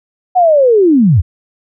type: linear sweep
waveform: sine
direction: down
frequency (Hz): 750 to 69.3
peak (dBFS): -5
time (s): 0.35-1.22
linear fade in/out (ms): 20
effects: none